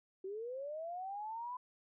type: linear sweep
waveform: sine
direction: up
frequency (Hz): 370 to 1010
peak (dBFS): -40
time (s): 0.24-1.57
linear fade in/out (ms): 5
effects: none